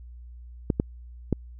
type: clicks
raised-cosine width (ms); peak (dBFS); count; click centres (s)
3; -9; 3; 0.702 / 0.799 / 1.327
effects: added 60 Hz sine -41 dBFS peak until 1.59 s